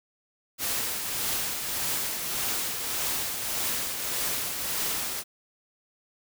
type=noise with tremolo; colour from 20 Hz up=white; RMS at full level=-28 dBFS; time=0.58-5.24 s; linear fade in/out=50 ms; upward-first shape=triangle; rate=1.7 Hz; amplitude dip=45%; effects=none